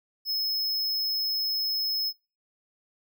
square tone, 5180 Hz, E8, 31 cents flat, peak -26 dBFS, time 0.25-2.13 s, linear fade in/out 50 ms, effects noise-tail reverb RT60 0.3 s tail -24 dB re dry

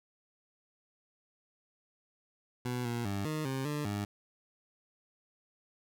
20% pulse tone with pitch steps, 123.7 / 118.8 / 100.1 / 154.7 / 133.3 / 148.3 / 102.3 Hz, B2 / A#2 / G2 / D#3 / C3 / D3 / G#2, +3 / +33 / +37 / -10 / +33 / +17 / -26 cents, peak -28 dBFS, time 2.65-4.05 s, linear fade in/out 5 ms, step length 200 ms, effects none

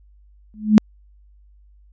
sine tone with exponential growth, 213.5 Hz, G#3, 48 cents sharp, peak -3 dBFS, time 0.54-0.78 s, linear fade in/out 0 ms, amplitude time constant 51 ms, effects added 50 Hz sine -48 dBFS peak until 1.92 s + resampled to 16000 Hz

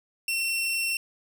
sawtooth tone, 2712 Hz, E7, 49 cents sharp, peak -22 dBFS, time 0.28-0.97 s, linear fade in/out 2 ms, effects none

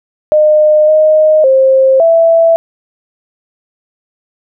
sine tone with pitch steps, 610 / 620 / 530 / 662 Hz, D#5 / D#5 / C5 / E5, -34 / -6 / +22 / +7 cents, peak -4 dBFS, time 0.32-2.56 s, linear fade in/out 0 ms, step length 560 ms, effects none

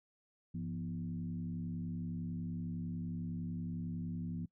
sine tone with frequency modulation, 170.2 Hz, F3, 44 cents flat, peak -37 dBFS, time 0.54-4.46 s, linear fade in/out 10 ms, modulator 70.9 Hz, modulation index 1, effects noise-tail reverb RT60 0.1 s tail -24 dB re dry

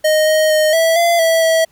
square tone with pitch steps, 620 / 624 / 618 / 655 / 683 / 655 / 650 Hz, D#5 / D#5 / D#5 / E5 / F5 / E5 / E5, -6 / +5 / -12 / -11 / -39 / -11 / -24 cents, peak -11 dBFS, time 0.04-1.65 s, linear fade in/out 10 ms, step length 230 ms, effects pink hiss -56 dBFS RMS until 1.71 s

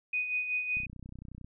sine tone with tremolo, 2489 Hz, D#7, in tune, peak -27 dBFS, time 0.13-0.86 s, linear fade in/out 5 ms, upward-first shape sine, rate 5.3 Hz, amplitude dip 55%
click train, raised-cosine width 5 ms, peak -33 dBFS, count 22, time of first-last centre 0.77-1.445 s, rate 31.1 Hz
effects none

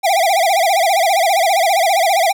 square tone with vibrato, 724 Hz, F#5, 38 cents flat, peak -12 dBFS, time 0.03-2.33 s, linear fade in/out 20 ms, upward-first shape sine, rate 15 Hz, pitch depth 190 cents each way, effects none

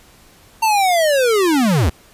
square linear sweep, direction down, 910 to 61.74 Hz, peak -13 dBFS, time 0.62-1.9 s, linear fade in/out 10 ms, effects pink hiss -48 dBFS RMS until 2.13 s + resampled to 32000 Hz

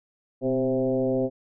sine tone with frequency modulation, 392 Hz, G4, in tune, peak -21 dBFS, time 0.41-1.3 s, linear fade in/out 50 ms, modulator 133 Hz, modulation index 1.6, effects none

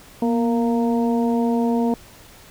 harmonic tone with a mistuned harmonic, 231.7 Hz, A#3, 10 cents flat, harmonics 1 / 2 / 3 / 4, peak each -18 / -24 / -28 / -30 dBFS, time 0.22-1.94 s, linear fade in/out 2 ms, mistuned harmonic 1, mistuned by +43 cents, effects pink hiss -46 dBFS RMS until 2.5 s

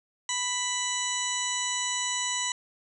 harmonic tone, 990 Hz, B5, 4 cents sharp, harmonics 1 / 2 / 3 / 4 / 6 / 7 / 8, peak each -35 / -35 / -35 / -35 / -35 / -35 / -35 dBFS, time 0.29-2.52 s, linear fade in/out 2 ms, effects none

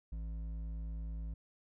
triangle tone with hard clipping, 54.8 Hz, A1, 6 cents flat, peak -40 dBFS, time 0.12-1.34 s, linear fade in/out 5 ms, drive 11 dB, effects none

